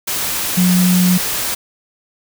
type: tone in noise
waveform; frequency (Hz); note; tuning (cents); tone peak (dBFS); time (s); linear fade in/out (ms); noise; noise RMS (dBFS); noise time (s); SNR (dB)
sine; 180.7; F#3; -41; -10; 0.57-1.18; 10; white; -20; 0.07-1.55; +7
effects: none